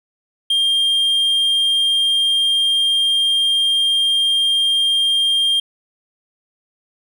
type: tone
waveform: triangle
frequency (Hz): 3203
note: G7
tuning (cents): +37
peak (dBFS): -12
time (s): 0.5-5.6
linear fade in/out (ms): 5
effects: none